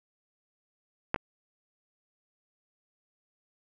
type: clicks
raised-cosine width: 0.5 ms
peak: -10 / -19 dBFS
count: 2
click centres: 1.144 / 1.161 s
effects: none